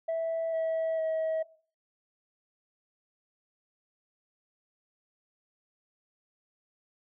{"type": "tone with pitch steps", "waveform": "sine", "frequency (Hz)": [656, 648.1, 640.3], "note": ["E5", "E5", "D#5"], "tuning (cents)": [-9, -30, 49], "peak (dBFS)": -25, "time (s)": [0.08, 1.43], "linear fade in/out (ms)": 10, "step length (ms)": 450, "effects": ["noise-tail reverb RT60 0.4 s tail -17 dB re dry", "tanh soft clip ceiling -26 dBFS"]}